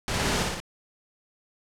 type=noise with echo; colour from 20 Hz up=pink; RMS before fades=-28 dBFS; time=0.08-0.43 s; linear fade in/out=0 ms; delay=57 ms; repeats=3; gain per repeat=-2 dB; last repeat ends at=0.601 s; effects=low-pass 8000 Hz 12 dB/octave